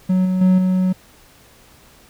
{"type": "tone with level steps", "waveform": "triangle", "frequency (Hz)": 185.2, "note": "F#3", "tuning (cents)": 2, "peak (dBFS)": [-11, -14, -8, -12], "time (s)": [0.09, 0.93], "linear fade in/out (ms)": 10, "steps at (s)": [0.25, 0.41, 0.58], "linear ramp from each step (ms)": 5, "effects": ["pink hiss -49 dBFS RMS until 2.09 s"]}